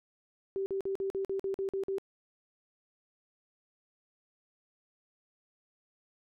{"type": "tone bursts", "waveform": "sine", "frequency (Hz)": 388.3, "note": "G4", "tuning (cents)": -16, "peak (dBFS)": -30, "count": 10, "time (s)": [0.56, 1.983], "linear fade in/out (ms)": 0, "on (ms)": 100, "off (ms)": 47, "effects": []}